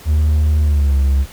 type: tone with pitch glide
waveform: triangle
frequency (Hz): 76.2 to 68.28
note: D#2 to C#2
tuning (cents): -36 to -26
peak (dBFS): -8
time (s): 0.05-1.26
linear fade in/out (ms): 50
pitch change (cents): -190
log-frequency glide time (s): 0.59-0.98
effects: tanh soft clip ceiling -4 dBFS + pink hiss -39 dBFS RMS until 1.32 s